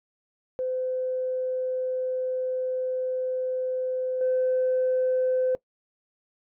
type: tone with level steps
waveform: sine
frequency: 512 Hz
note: C5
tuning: 38 cents flat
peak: -25 / -20 dBFS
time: 0.59-5.55 s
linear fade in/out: 0 ms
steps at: 4.21 s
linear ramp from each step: 2 ms
effects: noise-tail reverb RT60 0.1 s tail -21 dB re dry + tanh soft clip ceiling -17 dBFS